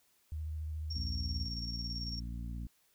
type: tone with vibrato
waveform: sine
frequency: 77.6 Hz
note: D#2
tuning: 4 cents flat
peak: -36 dBFS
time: 0.32-1.46 s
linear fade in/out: 0 ms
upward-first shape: triangle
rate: 14 Hz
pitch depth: 30 cents each way
type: tone with tremolo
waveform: sine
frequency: 5520 Hz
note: F8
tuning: 21 cents flat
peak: -38 dBFS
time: 0.9-2.2 s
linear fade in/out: 10 ms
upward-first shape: square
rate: 18 Hz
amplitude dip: 50%
type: harmonic tone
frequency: 58.2 Hz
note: A#1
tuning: 2 cents flat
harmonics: 1 / 2 / 3 / 4 / 5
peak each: -39 / -46 / -48 / -49 / -56 dBFS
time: 0.95-2.67 s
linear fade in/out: 5 ms
effects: white hiss -71 dBFS RMS until 2.94 s